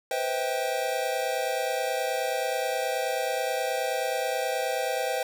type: chord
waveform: square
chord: C major seventh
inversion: third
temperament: equal with one note detuned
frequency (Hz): 493.9 / 523.3 / 645.3 / 784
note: B4 / C5 / E5 / G5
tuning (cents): 0 / 0 / -37 / 0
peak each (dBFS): -34 / -32 / -33 / -32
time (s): 0.11-5.23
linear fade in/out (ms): 2
effects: none